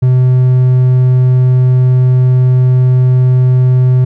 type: tone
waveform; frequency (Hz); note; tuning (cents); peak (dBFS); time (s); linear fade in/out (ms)
triangle; 127.3; C3; -47; -3; 0.02-4.05; 10
effects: none